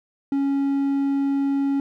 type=tone; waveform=triangle; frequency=277.2 Hz; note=C#4; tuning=in tune; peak=-17 dBFS; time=0.32-1.8 s; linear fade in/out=2 ms; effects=none